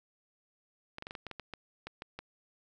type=clicks; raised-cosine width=0.3 ms; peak=-25 dBFS; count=12; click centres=0.984 / 1.024 / 1.069 / 1.109 / 1.152 / 1.267 / 1.313 / 1.397 / 1.537 / 1.87 / 2.021 / 2.19 s; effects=none